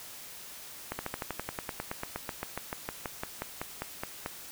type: slowing click train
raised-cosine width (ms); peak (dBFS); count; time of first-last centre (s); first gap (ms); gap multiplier
0.5; -18; 26; 0.92-4.261; 70; 1.05
effects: white hiss -46 dBFS RMS until 4.51 s